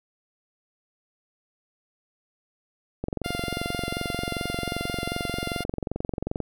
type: click train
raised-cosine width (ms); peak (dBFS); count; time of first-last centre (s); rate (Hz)
2; -15; 77; 3.04-6.403; 22.6
type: tone with vibrato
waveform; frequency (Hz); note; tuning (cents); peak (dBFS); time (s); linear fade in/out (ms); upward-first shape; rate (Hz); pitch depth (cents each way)
10% pulse; 698.5; F5; 0; -23; 3.24-5.64; 10; triangle; 4.3; 11
effects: none